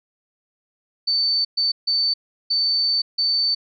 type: tone bursts at uneven times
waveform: sine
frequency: 4539 Hz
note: C#8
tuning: 40 cents sharp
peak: -17 dBFS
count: 5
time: 1.07-1.45 / 1.57-1.72 / 1.87-2.14 / 2.5-3.02 / 3.18-3.55 s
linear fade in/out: 10 ms
effects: none